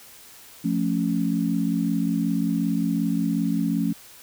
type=chord; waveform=sine; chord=F augmented; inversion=none; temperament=equal; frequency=174.61 / 220 / 277.2 Hz; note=F3 / A3 / C#4; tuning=0 / 0 / 0 cents; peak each=-25 dBFS; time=0.64-3.93 s; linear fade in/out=10 ms; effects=white hiss -47 dBFS RMS until 4.22 s